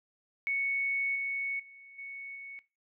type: tone with level steps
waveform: sine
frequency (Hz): 2217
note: C#7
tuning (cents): 0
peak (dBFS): -28 / -31 / -50 / -40 / -42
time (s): 0.47-2.59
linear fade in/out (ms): 0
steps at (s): 1.15 / 1.59 / 1.98 / 2.35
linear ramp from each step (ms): 10
effects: noise-tail reverb RT60 0.3 s tail -19 dB re dry